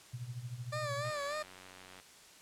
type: tone with tremolo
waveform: sine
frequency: 121.9 Hz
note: B2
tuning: 22 cents flat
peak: -36 dBFS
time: 0.13-1.11 s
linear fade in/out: 10 ms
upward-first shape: triangle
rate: 13 Hz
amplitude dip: 85%
type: tone with vibrato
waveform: 20% pulse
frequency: 587.3 Hz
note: D5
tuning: in tune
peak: -31 dBFS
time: 0.72-1.43 s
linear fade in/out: 10 ms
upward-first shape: sine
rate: 3.4 Hz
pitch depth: 74 cents each way
type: click train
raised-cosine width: 0.3 ms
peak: -36 dBFS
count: 89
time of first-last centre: 1.05-1.999 s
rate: 92.7 Hz
effects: white hiss -57 dBFS RMS until 2.41 s + low-pass 9000 Hz 12 dB/octave